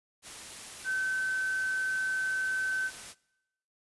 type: tone in noise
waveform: sine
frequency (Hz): 1532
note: G6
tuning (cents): -40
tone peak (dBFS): -28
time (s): 0.84-2.91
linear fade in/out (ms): 50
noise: white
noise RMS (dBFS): -44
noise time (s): 0.22-3.15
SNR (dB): +13
effects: noise-tail reverb RT60 0.9 s tail -23 dB re dry + resampled to 24000 Hz